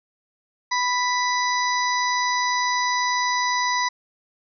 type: harmonic tone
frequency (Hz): 989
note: B5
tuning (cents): +2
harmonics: 1 / 2 / 4 / 5 / 6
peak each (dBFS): -22 / -25 / -32 / -31 / -32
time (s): 0.71-3.89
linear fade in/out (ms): 10
effects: none